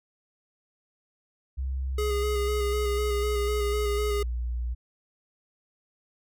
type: tone with pitch glide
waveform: sine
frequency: 66 to 59.83 Hz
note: C2 to A#1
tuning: +16 to +46 cents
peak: -27 dBFS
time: 1.57-4.75 s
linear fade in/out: 20 ms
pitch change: -170 cents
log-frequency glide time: 1.88-4 s
type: tone with vibrato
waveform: square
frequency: 415.3 Hz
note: G#4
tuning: in tune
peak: -27 dBFS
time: 1.98-4.23 s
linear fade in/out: 5 ms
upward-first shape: square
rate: 4 Hz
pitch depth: 19 cents each way
effects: none